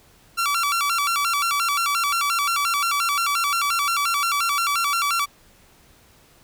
sawtooth tone with vibrato, 1253 Hz, D#6, 12 cents sharp, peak -16 dBFS, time 0.37-5.26 s, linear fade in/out 20 ms, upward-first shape square, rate 5.7 Hz, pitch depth 150 cents each way, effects pink hiss -54 dBFS RMS until 6.43 s

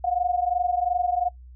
sine tone pair together, 707 / 729.8 Hz, F5 / F#5, +21 / -24 cents, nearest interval minor second, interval 55 cents, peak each -24 dBFS, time 0.04-1.29 s, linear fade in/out 5 ms, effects noise-tail reverb RT60 0.1 s tail -19 dB re dry + added 62 Hz sine -42 dBFS peak until 1.55 s

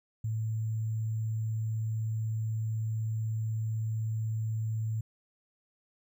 sine tone with sample-and-hold, 110.5 Hz, A2, 8 cents sharp, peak -29 dBFS, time 0.24-5.01 s, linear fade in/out 5 ms, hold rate 7350 Hz, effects none

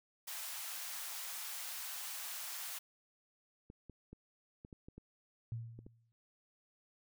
white high-pass noise, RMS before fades -44 dBFS, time 0.27-2.79 s, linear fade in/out 10 ms, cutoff 700 Hz, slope 24 dB/octave
clicks, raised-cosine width 3 ms, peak -38 dBFS, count 9, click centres 3.701 / 3.897 / 4.13 / 4.649 / 4.728 / 4.885 / 4.98 / 5.79 / 5.865 s
sine tone with exponential decay, 115.2 Hz, A#2, 20 cents flat, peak -36 dBFS, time 5.52-6.12 s, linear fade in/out 0 ms, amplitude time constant 130 ms
effects none

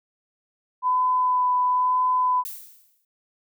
sine tone with vibrato, 1003 Hz, B5, 26 cents sharp, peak -18 dBFS, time 0.82-2.44 s, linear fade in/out 50 ms, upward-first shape sine, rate 1 Hz, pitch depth 11 cents each way
violet noise with exponential decay, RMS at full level -32 dBFS, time 2.45-3.05 s, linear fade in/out 2 ms, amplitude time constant 130 ms
effects none

